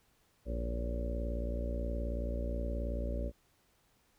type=harmonic tone with a mistuned harmonic; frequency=58.7 Hz; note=A#1; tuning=13 cents sharp; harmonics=1 / 2 / 3 / 4 / 5 / 6 / 7 / 8 / 9 / 10; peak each=-34 / -48 / -48 / -44 / -48 / -49 / -52 / -48 / -51 / -43 dBFS; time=0.45-3.32 s; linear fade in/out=50 ms; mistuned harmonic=10; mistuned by=-47 cents; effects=pink hiss -71 dBFS RMS until 4.18 s